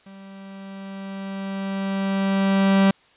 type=tone with level ramp; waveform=45% pulse; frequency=194.7 Hz; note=G3; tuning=12 cents flat; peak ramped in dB=-41 to -13 dBFS; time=0.06-2.91 s; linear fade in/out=5 ms; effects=white hiss -56 dBFS RMS until 3.16 s + resampled to 8000 Hz